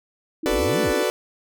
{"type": "tone with vibrato", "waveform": "sine", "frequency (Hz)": 292.4, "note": "D4", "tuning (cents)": -7, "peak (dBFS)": -26, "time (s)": [0.43, 1.03], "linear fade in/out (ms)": 5, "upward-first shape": "sine", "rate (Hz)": 16, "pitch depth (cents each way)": 190}
{"type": "chord", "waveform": "40% pulse", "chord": "B minor seventh", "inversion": "second", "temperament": "equal", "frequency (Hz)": [370, 440, 493.9, 587.3], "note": ["F#4", "A4", "B4", "D5"], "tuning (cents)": [0, 0, 0, 0], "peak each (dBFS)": -25, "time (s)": [0.46, 1.1], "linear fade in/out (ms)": 0}
{"type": "exponential two-way sweep", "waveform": "sine", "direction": "up then down", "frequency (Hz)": [32.7, 238.1, 32.7], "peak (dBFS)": -26, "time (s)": [0.48, 0.94], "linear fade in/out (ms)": 50, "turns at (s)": 0.82}
{"effects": []}